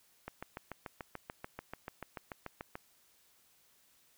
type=click train; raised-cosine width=0.5 ms; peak=-26 dBFS; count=18; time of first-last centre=0.28-2.755 s; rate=6.87 Hz; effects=white hiss -68 dBFS RMS until 4.17 s